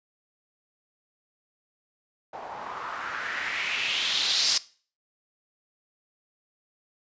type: noise with low-pass filter sweep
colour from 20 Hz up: blue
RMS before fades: -29 dBFS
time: 2.33-4.58 s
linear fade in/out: 5 ms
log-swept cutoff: 740 to 5200 Hz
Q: 3.2
effects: noise-tail reverb RT60 0.4 s tail -19 dB re dry + resampled to 16000 Hz